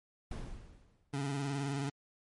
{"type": "noise with exponential decay", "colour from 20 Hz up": "brown", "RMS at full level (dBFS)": -37, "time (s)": [0.31, 1.19], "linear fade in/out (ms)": 5, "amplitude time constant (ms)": 190}
{"type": "tone with vibrato", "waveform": "25% pulse", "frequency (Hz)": 139.6, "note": "C#3", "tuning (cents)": 13, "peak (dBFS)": -30, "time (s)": [1.13, 1.9], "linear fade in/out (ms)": 10, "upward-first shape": "sine", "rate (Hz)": 19, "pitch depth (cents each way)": 56}
{"effects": ["MP3 48 kbps"]}